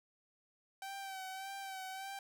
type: tone with vibrato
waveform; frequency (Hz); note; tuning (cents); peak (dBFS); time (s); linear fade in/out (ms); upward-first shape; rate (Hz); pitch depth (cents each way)
sawtooth; 771; G5; -29; -39; 0.82-2.19; 2; sine; 1.7; 37
effects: none